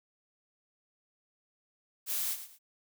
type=noise with echo; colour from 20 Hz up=blue; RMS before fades=-33 dBFS; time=2.06-2.37 s; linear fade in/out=50 ms; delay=110 ms; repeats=2; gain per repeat=-11 dB; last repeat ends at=2.59 s; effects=none